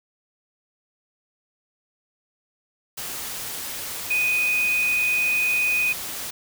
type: tone in noise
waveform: sine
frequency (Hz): 2489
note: D#7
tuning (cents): 0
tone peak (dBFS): -19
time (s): 4.1-5.93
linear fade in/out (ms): 10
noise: white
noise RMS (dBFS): -32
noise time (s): 2.97-6.31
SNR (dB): +10
effects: none